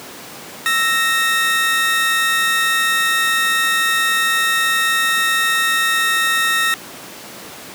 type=tone pair together; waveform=30% pulse; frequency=1318.5 / 1858.5 Hz; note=E6 / A#6; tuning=0 / -6 cents; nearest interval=tritone; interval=594 cents; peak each=-17 / -13 dBFS; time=0.66-6.74 s; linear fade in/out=0 ms; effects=pink hiss -34 dBFS RMS until 7.74 s + high-pass 200 Hz 12 dB/octave